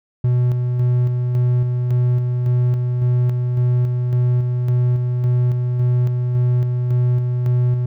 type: tone with tremolo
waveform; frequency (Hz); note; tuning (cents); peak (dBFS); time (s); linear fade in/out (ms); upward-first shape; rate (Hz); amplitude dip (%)
triangle; 123.47; B2; 0; -11; 0.24-7.86; 5; square; 1.8; 35
effects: none